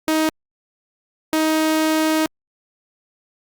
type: tone pair in turn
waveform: sawtooth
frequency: 314.4 / 314.4 Hz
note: D#4 / D#4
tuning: +18 / +18 cents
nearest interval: unison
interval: 0 cents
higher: neither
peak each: -12 dBFS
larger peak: neither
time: 0.08-0.29 / 1.33-2.26 s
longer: second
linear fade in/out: 0 ms
effects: Opus 48 kbps